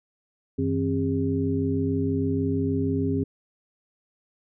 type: tone cluster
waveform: sine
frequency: 96.9 / 163.3 / 267.1 / 405.2 Hz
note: G2 / E3 / C4 / G#4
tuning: -20 / -16 / +36 / -43 cents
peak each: -28 / -30 / -25 / -29 dBFS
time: 0.58-3.24 s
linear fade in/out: 10 ms
effects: none